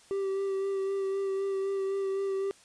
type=tone with vibrato; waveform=triangle; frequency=390 Hz; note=G4; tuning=9 cents flat; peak=-26 dBFS; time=0.11-2.51 s; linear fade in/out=0 ms; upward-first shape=sine; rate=3.9 Hz; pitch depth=18 cents each way; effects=white hiss -58 dBFS RMS until 2.64 s + resampled to 22050 Hz